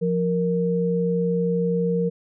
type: tone pair together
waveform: sine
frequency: 175.07 / 466.2 Hz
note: F3 / A#4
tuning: +5 / 0 cents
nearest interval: octave + perfect fourth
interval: 1695 cents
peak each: -22 dBFS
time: 0.01-2.1 s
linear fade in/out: 20 ms
effects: none